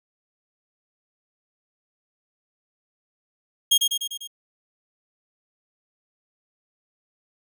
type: tone with echo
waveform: sawtooth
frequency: 3251 Hz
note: G#7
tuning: 38 cents flat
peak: -11 dBFS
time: 3.71-3.78 s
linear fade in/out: 10 ms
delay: 99 ms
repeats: 5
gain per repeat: -4 dB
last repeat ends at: 4.275 s
effects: none